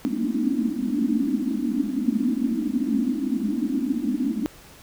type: band-pass noise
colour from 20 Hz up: pink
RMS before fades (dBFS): -24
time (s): 0.05-4.46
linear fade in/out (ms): 0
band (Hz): 210 to 310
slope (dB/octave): 96
effects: pink hiss -48 dBFS RMS until 4.82 s